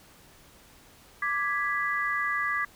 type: chord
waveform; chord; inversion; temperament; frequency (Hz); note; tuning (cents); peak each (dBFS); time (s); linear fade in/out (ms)
sine; G# diminished; second; equal; 1174.7 / 1661.2 / 1975.5; D6 / G#6 / B6; 0 / 0 / 0; -30; 1.22-2.65; 5
effects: pink hiss -55 dBFS RMS until 2.75 s